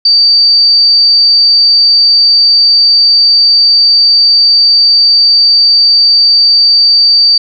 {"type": "tone", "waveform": "sine", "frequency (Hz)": 4625, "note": "D8", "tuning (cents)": -27, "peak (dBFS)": -3, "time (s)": [0.05, 7.38], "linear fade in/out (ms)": 5, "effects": []}